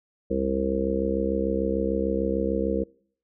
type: harmonic tone with a mistuned harmonic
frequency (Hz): 66.7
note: C2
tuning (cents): +34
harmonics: 1 / 3 / 4 / 5 / 6 / 7 / 8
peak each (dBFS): -33 / -29 / -35 / -29 / -36 / -27 / -31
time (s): 0.3-2.84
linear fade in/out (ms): 10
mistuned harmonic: 1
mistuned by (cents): +37
effects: noise-tail reverb RT60 0.6 s tail -26 dB re dry